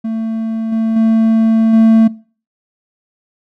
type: tone with level steps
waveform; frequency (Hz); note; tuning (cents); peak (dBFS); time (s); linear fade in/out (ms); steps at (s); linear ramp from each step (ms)
triangle; 223.6; A3; +28; -14 / -10 / -6 / -3; 0.04-2.08; 10; 0.72 / 0.96 / 1.73; 5
effects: noise-tail reverb RT60 0.4 s tail -21 dB re dry